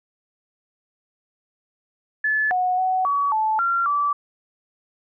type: tone with pitch steps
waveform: sine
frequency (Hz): 1728 / 732 / 747 / 1133 / 871 / 1375 / 1158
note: A6 / F#5 / F#5 / C#6 / A5 / F6 / D6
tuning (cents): -32 / -19 / +16 / +37 / -18 / -27 / -25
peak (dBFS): -18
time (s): 2.24-4.13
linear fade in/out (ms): 5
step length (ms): 270
effects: none